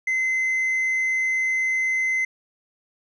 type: tone with hard clipping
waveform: triangle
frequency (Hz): 2056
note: C7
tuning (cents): -31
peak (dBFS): -19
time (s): 0.07-2.25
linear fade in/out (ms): 5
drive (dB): 1
effects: none